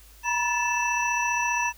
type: tone cluster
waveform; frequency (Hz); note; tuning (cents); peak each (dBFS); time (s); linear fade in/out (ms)
sine; 955 / 990 / 1746 / 2650 / 5870; A#5 / B5 / A6 / E7 / F#8; +42 / +4 / -14 / +9 / -15; -26 / -35 / -31 / -27 / -34; 0.23-1.73; 50
effects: added 52 Hz sine -50 dBFS peak until 1.77 s + white hiss -54 dBFS RMS until 1.77 s